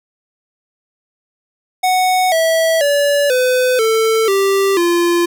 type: tone with pitch steps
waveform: square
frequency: 740 / 651.7 / 573.9 / 505.4 / 445.1 / 392 / 345.2 Hz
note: F#5 / E5 / D5 / B4 / A4 / G4 / F4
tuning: 0 / -20 / -40 / +40 / +20 / 0 / -20 cents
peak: -12 dBFS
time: 1.83-5.26 s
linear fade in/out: 10 ms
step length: 490 ms
effects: none